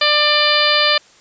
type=harmonic tone; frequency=595 Hz; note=D5; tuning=22 cents sharp; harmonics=1 / 2 / 3 / 4 / 5 / 6 / 7 / 8; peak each=-20 / -20 / -20 / -20 / -20 / -20 / -20 / -20 dBFS; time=0.01-0.98 s; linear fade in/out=5 ms; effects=white hiss -48 dBFS RMS until 1.2 s + resampled to 16000 Hz